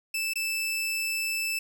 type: tone with dropouts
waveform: sawtooth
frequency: 2637 Hz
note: E7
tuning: in tune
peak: -24 dBFS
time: 0.14-1.59 s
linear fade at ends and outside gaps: 5 ms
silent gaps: 0.336-0.356 s
effects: 10-bit